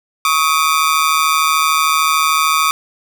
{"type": "ring-modulated tone", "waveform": "sawtooth", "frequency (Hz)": 1189, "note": "D6", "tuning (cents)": 21, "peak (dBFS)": -5, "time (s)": [0.25, 2.71], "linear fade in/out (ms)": 0, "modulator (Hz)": 76.7, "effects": []}